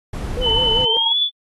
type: noise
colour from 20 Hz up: brown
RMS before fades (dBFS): -25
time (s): 0.13-0.85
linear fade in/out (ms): 5
type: tone with vibrato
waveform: sine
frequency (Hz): 473.6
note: A#4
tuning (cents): +27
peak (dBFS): -22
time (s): 0.37-0.97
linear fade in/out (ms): 0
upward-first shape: sine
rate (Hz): 5.1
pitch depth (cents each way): 130
type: tone with pitch glide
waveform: sine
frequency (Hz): 3020 to 3449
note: F#7 to A7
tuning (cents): +35 to -35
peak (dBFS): -15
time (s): 0.41-1.3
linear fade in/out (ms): 50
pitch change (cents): +230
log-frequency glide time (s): 0.83-1.18
type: tone with tremolo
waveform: sine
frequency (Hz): 908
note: A#5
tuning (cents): -46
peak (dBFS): -22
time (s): 0.46-1.12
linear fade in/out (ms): 5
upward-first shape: sine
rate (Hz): 20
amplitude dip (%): 60
effects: AAC 32 kbps